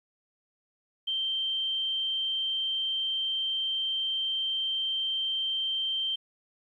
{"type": "tone", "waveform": "sine", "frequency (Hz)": 3136, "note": "G7", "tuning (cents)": 0, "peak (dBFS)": -27, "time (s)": [1.07, 6.16], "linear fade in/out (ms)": 10, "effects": ["11-bit"]}